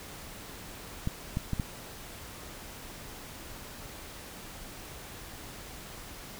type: clicks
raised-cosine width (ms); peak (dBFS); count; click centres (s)
5; -17; 4; 1.074 / 1.371 / 1.533 / 1.598
effects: pink hiss -45 dBFS RMS until 6.39 s